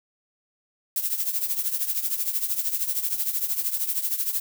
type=noise with tremolo; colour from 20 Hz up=violet; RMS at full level=-23 dBFS; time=0.96-4.4 s; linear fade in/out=2 ms; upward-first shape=triangle; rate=13 Hz; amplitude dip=80%; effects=none